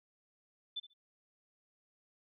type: tone with echo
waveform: sine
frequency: 3520 Hz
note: A7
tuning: in tune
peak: -36 dBFS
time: 0.76-0.8 s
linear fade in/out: 10 ms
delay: 69 ms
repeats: 2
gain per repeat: -15 dB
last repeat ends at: 0.938 s
effects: none